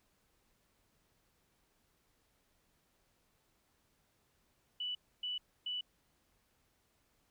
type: tone bursts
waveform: sine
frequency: 2967 Hz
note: F#7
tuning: 4 cents sharp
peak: -36 dBFS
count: 3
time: 4.8-5.81 s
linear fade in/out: 5 ms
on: 150 ms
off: 280 ms
effects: pink hiss -75 dBFS RMS until 7.3 s